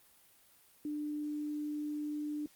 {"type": "tone", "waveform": "sine", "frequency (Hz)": 297.9, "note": "D4", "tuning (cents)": 25, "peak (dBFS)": -35, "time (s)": [0.85, 2.46], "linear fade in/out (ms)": 2, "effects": ["white hiss -64 dBFS RMS until 2.55 s", "Opus 32 kbps"]}